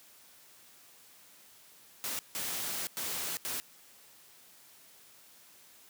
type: noise bursts at uneven times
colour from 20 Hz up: white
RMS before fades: -36 dBFS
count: 4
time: 2.04-2.19 / 2.35-2.87 / 2.97-3.37 / 3.45-3.6 s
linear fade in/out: 0 ms
effects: white hiss -58 dBFS RMS until 5.89 s + high-pass 100 Hz 12 dB/octave